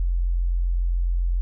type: tone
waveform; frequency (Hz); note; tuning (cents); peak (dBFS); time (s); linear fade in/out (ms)
sine; 43.65; F1; 0; -19; 0-1.41; 0
effects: none